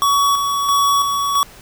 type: tone with tremolo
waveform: square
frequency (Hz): 1127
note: C#6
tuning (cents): +28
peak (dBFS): -13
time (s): 0.02-1.43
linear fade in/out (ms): 0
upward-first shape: square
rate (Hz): 1.5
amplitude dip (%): 40
effects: pink hiss -42 dBFS RMS until 1.61 s